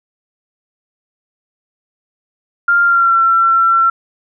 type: tone with pitch glide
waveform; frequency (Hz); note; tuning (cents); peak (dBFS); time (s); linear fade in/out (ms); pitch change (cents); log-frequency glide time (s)
sine; 1396.9 to 1351.7; F6 to E6; 0 to +43; -8; 2.68-3.9; 5; -57; 2.84-3.17
effects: none